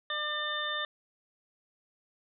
harmonic tone, 599 Hz, D5, 34 cents sharp, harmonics 1 / 2 / 3 / 5 / 6, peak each -41 / -37 / -35 / -45 / -35 dBFS, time 0.1-0.85 s, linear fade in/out 2 ms, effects none

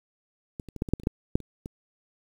clicks, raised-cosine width 3 ms, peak -22 / -29 / -25 / -13 / -23 / -8 / -30 / -29 / -10 / -7 / -30 / -23 dBFS, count 12, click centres 0.598 / 0.687 / 0.763 / 0.821 / 0.888 / 0.936 / 0.999 / 1.035 / 1.071 / 1.355 / 1.403 / 1.659 s, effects 8-bit

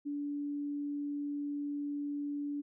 sine tone, 288.8 Hz, D4, 29 cents flat, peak -34 dBFS, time 0.05-2.62 s, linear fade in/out 20 ms, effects none

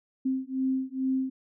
sine beating tone pair, 261.6 / 263.9 Hz, C4 / C4, 0 / +15 cents, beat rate 2.3 Hz, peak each -29 dBFS, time 0.25-1.3 s, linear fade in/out 10 ms, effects none

